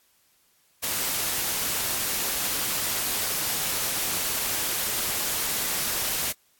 white noise, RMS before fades -27 dBFS, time 0.82-6.33 s, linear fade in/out 20 ms, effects white hiss -64 dBFS RMS until 6.59 s + AAC 64 kbps

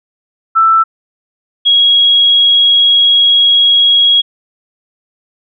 sine tone pair in turn, 1327 / 3308 Hz, E6 / G#7, +11 / -8 cents, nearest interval octave + major third, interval 1581 cents, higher second, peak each -5 dBFS, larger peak neither, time 0.55-0.84 / 1.65-4.22 s, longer second, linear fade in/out 20 ms, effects none

